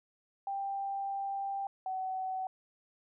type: tone pair in turn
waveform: sine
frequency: 789 / 754 Hz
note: G5 / F#5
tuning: +11 / +32 cents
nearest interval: minor second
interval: 79 cents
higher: first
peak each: -33 / -33 dBFS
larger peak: neither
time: 0.47-1.67 / 1.86-2.47 s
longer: first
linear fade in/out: 2 ms
effects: none